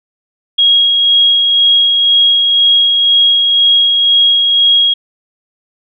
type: tone with tremolo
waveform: sine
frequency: 3289 Hz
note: G#7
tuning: 18 cents flat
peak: -5 dBFS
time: 0.58-4.94 s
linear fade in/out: 10 ms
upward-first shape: sine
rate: 2 Hz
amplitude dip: 30%
effects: none